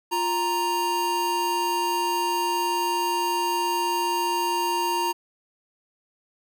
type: tone pair together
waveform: square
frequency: 350.5 / 932.3 Hz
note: F4 / A#5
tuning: +6 / 0 cents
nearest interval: octave + perfect fourth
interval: 1694 cents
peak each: -30 / -24 dBFS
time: 0.11-5.13 s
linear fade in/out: 20 ms
effects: none